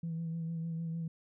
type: tone with vibrato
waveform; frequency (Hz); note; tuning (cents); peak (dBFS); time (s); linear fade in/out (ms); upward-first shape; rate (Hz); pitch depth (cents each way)
sine; 164.81; E3; 0; -33; 0.03-1.08; 5; sine; 6.6; 27
effects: tanh soft clip ceiling -31 dBFS